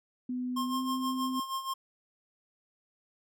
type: tone with pitch glide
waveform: sine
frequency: 250.1 to 257.4 Hz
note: B3 to C4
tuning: +22 to -28 cents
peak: -31 dBFS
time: 0.29-1.4 s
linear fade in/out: 5 ms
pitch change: +50 cents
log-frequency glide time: 0.66-0.77 s
type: tone with tremolo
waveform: square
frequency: 1065 Hz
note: C6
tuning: 30 cents sharp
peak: -31 dBFS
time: 0.56-1.74 s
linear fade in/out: 10 ms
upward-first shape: sine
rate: 6.3 Hz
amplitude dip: 70%
effects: none